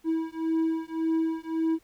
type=beating tone pair; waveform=triangle; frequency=323 / 324.8 Hz; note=E4 / E4; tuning=-35 / -26 cents; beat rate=1.8 Hz; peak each=-26 dBFS; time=0.04-1.79 s; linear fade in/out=50 ms; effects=pink hiss -64 dBFS RMS until 1.83 s